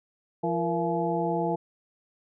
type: harmonic tone with a mistuned harmonic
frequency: 170 Hz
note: F3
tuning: 46 cents flat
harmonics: 1 / 2 / 3 / 4 / 5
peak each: -31 / -30 / -31 / -31 / -31 dBFS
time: 0.43-1.56 s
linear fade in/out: 10 ms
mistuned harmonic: 3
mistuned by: -130 cents
effects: none